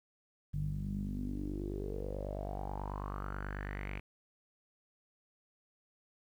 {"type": "tone with low-pass filter sweep", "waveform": "sawtooth", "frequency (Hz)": 49.21, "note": "G1", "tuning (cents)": 7, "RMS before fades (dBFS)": -39, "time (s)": [0.53, 4], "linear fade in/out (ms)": 10, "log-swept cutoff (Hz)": [140, 2400], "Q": 6.5, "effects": ["11-bit"]}